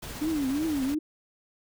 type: noise with tremolo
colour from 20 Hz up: pink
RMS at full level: -38 dBFS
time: 0.02-0.95 s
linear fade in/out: 10 ms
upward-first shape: sine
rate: 15 Hz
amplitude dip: 25%
type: tone with vibrato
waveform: sine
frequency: 290.7 Hz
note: D4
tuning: 18 cents flat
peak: -25 dBFS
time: 0.21-0.99 s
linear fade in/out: 10 ms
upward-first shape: triangle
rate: 2.8 Hz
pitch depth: 220 cents each way
effects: none